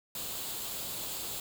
white noise with comb filter, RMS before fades -38 dBFS, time 0.15-1.4 s, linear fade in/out 2 ms, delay 0.26 ms, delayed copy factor +0.5, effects none

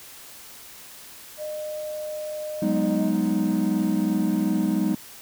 sine tone with pitch glide, 610 to 627.1 Hz, D#5 to D#5, -34 to +13 cents, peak -29 dBFS, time 1.37-3.13 s, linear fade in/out 50 ms, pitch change +47 cents, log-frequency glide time 2.96-3.02 s
triangle chord, G# minor seventh, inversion third, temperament equal, 185 / 207.7 / 246.9 / 311.1 Hz, F#3 / G#3 / B3 / D#4, 0 / 0 / 0 / 0 cents, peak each -24 / -22 / -26 / -23 dBFS, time 2.62-4.95 s, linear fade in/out 5 ms
effects tanh soft clip ceiling -11 dBFS + white hiss -44 dBFS RMS until 5.21 s

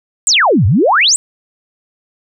sine exponential two-way sweep, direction down then up, 8450 to 85.9 to 8450 Hz, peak -7 dBFS, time 0.27-1.16 s, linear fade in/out 0 ms, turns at 0.66 s, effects none

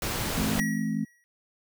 pink noise, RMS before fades -30 dBFS, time 0.02-0.6 s, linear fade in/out 2 ms
sine chord, A minor, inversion second, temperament equal with one note detuned, 164.81 / 215.6 / 261.6 Hz, E3 / A3 / C4, 0 / -35 / 0 cents, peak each -32 / -28 / -32 dBFS, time 0.36-1.05 s, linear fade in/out 10 ms
square tone with exponential decay, 1915 Hz, A#6, 46 cents sharp, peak -27 dBFS, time 0.59-1.24 s, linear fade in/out 0 ms, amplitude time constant 140 ms
effects none

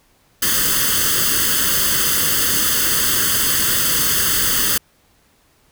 white noise with comb filter, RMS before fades -17 dBFS, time 0.42-4.78 s, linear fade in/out 5 ms, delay 0.63 ms, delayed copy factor +0.85, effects pink hiss -57 dBFS RMS until 5.71 s

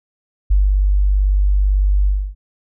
sine tone with ADSR envelope, 49 Hz, G1, in tune, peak -9 dBFS, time 0.5-2.35 s, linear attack 13 ms, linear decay 200 ms, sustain -2 dB, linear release 280 ms, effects none

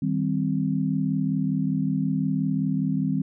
sine chord, C minor, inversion first, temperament just, 156.98 / 196.22 / 261.6 Hz, Eb3 / G3 / C4, +16 / +2 / 0 cents, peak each -26 dBFS, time 0.02-3.22 s, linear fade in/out 5 ms, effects none

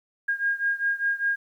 sine beating tone pair, 1621 / 1626 Hz, G#6 / G#6, -42 / -37 cents, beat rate 5 Hz, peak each -25 / -27 dBFS, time 0.28-1.36 s, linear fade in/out 10 ms, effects 10-bit

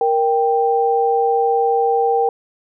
sine tone pair together, 467.4 / 786 Hz, A#4 / G5, +5 / +4 cents, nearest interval major sixth, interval 899 cents, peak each -16 dBFS, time 0.01-2.29 s, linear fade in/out 2 ms, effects none

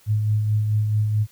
sine tone with tremolo, 106.6 Hz, G#2, 46 cents sharp, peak -16 dBFS, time 0.06-1.27 s, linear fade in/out 50 ms, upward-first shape sine, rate 4.6 Hz, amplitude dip 35%, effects white hiss -55 dBFS RMS until 1.31 s

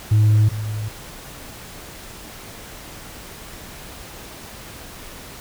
sine tone with echo, 107 Hz, A2, 48 cents flat, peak -9 dBFS, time 0.11-0.49 s, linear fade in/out 10 ms, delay 400 ms, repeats 1, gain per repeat -14 dB, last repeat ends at 0.89 s, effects tanh soft clip ceiling -10 dBFS + pink hiss -38 dBFS RMS until 5.4 s

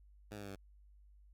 10% pulse tone with pitch steps, 104.8 / 102.41 / 100.07 / 97.78 Hz, G#2 / G#2 / G2 / G2, +16 / -24 / +36 / -4 cents, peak -37 dBFS, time 0.31-0.558 s, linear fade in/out 5 ms, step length 62 ms, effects added 50 Hz sine -59 dBFS peak until 1.33 s

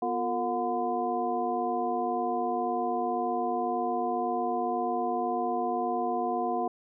sine tone cluster, 246 / 354.2 / 456.1 / 722 / 1016 Hz, B3 / F4 / A#4 / F#5 / B5, -7 / +24 / -38 / -43 / +49 cents, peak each -35 / -34 / -35 / -29 / -36 dBFS, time 0.02-6.68 s, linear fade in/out 5 ms, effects none

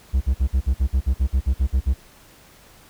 triangle tone bursts, 65.41 Hz, C2, in tune, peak -13 dBFS, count 14, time 0.13-1.941 s, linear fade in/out 20 ms, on 82 ms, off 51 ms, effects pink hiss -50 dBFS RMS until 2.89 s

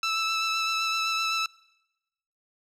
15% pulse tone with vibrato, 1318.5 Hz, E6, in tune, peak -18 dBFS, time 0.03-1.46 s, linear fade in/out 2 ms, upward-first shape sine, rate 7.8 Hz, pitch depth 14 cents each way, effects noise-tail reverb RT60 1.0 s tail -25 dB re dry + low-pass 7000 Hz 12 dB/octave

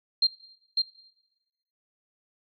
sine tone with echo, 4186 Hz, C8, in tune, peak -18 dBFS, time 0.22-0.27 s, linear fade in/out 5 ms, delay 550 ms, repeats 1, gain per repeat -3 dB, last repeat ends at 0.82 s, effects noise-tail reverb RT60 1.0 s tail -18 dB re dry

